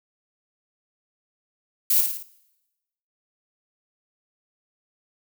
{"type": "noise with echo", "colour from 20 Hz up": "violet", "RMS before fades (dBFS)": -19, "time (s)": [1.9, 2.01], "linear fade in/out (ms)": 5, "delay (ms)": 55, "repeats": 4, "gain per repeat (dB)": -5, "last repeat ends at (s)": 2.23, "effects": ["noise-tail reverb RT60 1.0 s tail -21 dB re dry"]}